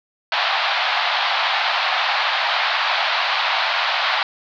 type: band-pass noise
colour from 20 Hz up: pink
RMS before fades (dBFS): -20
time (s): 0.32-4.23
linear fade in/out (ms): 2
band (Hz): 680 to 4400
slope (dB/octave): 48
effects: none